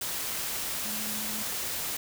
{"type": "tone in noise", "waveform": "sine", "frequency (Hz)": 214.4, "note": "A3", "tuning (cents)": -45, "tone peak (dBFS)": -40, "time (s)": [0.85, 1.43], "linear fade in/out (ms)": 5, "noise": "white", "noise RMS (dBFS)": -33, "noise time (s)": [0.01, 1.97], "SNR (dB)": -10, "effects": []}